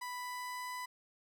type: tone with pitch glide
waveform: 30% pulse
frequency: 990 to 997.5 Hz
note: B5 to B5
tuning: +4 to +17 cents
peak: -37 dBFS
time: 0.01-0.86 s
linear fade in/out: 10 ms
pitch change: +13 cents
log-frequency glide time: 0.14-0.75 s
effects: none